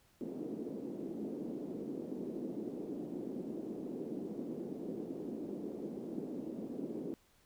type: band-pass noise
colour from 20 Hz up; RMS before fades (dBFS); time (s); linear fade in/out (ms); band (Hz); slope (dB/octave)
white; -42; 0.21-7.14; 0; 210 to 370; 24
effects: pink hiss -69 dBFS RMS until 7.45 s